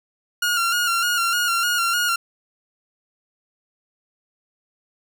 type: tone with vibrato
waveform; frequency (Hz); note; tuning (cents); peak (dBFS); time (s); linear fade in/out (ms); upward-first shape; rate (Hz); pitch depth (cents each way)
sawtooth; 1404; F6; +9; -15; 0.42-2.16; 5; square; 3.3; 39
effects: 9-bit